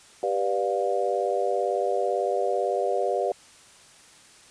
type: chord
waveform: sine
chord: G dominant seventh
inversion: none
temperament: just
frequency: 392 / 490 / 588 / 705.6 Hz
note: G4 / B4 / D5 / F5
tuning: 0 / -14 / +2 / +18 cents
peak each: -28 dBFS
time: 0.23-3.32 s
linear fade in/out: 2 ms
effects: white hiss -52 dBFS RMS until 4.5 s + resampled to 22050 Hz